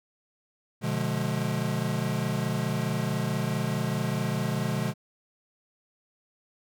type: chord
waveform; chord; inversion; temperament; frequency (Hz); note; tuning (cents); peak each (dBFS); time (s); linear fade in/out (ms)
square; B diminished seventh; none; just; 123.47 / 148.16 / 177.8 / 213.4; B2 / D3 / F3 / Ab3; 0 / +16 / +31 / +47; -32 / -32 / -34 / -33; 0.81-4.94; 50
effects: none

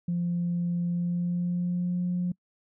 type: tone with pitch glide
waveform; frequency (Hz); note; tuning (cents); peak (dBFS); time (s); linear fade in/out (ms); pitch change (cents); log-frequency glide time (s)
sine; 173.6 to 178.27; F3 to F3; -10 to +36; -24; 0.08-2.32; 5; +46; 0.89-2.02
effects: noise-tail reverb RT60 0.1 s tail -26 dB re dry + tanh soft clip ceiling -21 dBFS

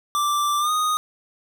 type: tone with pitch glide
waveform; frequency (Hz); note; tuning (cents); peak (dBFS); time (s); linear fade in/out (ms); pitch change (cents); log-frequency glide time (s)
square; 1174.7 to 1241; D6 to D#6; 0 to -5; -20; 0.15-0.97; 0; +95; 0.59-0.71
effects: none

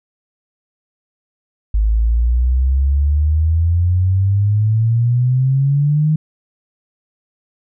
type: exponential sweep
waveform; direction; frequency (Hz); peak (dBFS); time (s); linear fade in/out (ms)
sine; up; 51.91 to 156.8; -11; 1.74-6.16; 5
effects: none

